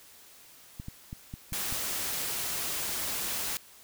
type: clicks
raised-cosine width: 5 ms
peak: -26 dBFS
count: 6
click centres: 0.799 / 0.884 / 1.129 / 1.339 / 1.524 / 1.725 s
type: noise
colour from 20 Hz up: white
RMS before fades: -33 dBFS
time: 1.53-3.57 s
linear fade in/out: 0 ms
effects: white hiss -54 dBFS RMS until 3.83 s